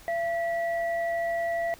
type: tone pair together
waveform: sine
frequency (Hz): 677.5 / 1948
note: E5 / B6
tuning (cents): +47 / -24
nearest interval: octave + tritone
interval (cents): 1829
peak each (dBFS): -26 / -34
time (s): 0.08-1.74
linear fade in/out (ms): 0
effects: pink hiss -51 dBFS RMS until 1.79 s